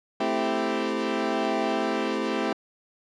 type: chord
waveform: 20% pulse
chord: A minor seventh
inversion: none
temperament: equal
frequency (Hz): 220 / 261.6 / 329.6 / 392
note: A3 / C4 / E4 / G4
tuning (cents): 0 / 0 / 0 / 0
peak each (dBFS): -25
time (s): 0.2-2.53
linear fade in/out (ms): 5
effects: low-pass 4000 Hz 12 dB/octave